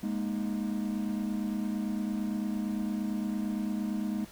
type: chord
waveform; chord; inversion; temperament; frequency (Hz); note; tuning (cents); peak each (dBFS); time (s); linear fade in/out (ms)
triangle; Ab suspended second; none; equal with one note detuned; 207.7 / 236.5 / 311.1; Ab3 / Bb3 / Eb4; 0 / +25 / 0; -29 / -33 / -35; 0.03-4.25; 5
effects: tanh soft clip ceiling -20 dBFS + pink hiss -52 dBFS RMS until 4.31 s